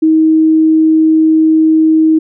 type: tone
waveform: sine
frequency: 316.8 Hz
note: D#4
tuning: 31 cents sharp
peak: -5 dBFS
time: 0.02-2.19 s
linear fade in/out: 10 ms
effects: none